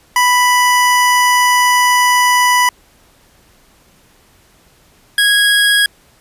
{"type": "tone pair in turn", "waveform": "25% pulse", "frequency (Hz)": [988, 1652.5], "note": ["B5", "G#6"], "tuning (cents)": [0, -9], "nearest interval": "major sixth", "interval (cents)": 891, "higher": "second", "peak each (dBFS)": -5, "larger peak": "neither", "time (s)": [[0.16, 2.69], [5.18, 5.86]], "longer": "first", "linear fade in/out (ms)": 2, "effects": ["pink hiss -50 dBFS RMS until 6.2 s", "resampled to 32000 Hz"]}